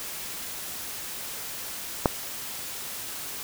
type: click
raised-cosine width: 1 ms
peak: -4 dBFS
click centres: 2.058 s
effects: white hiss -36 dBFS RMS until 3.43 s